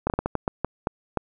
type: slowing click train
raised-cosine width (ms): 1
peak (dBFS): -9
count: 10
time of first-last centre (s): 0.07-1.173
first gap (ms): 29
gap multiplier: 1.34
effects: none